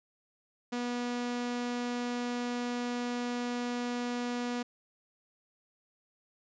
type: tone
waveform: sawtooth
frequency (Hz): 243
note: B3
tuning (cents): -28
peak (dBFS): -28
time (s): 0.72-4.63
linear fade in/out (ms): 10
effects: resampled to 16000 Hz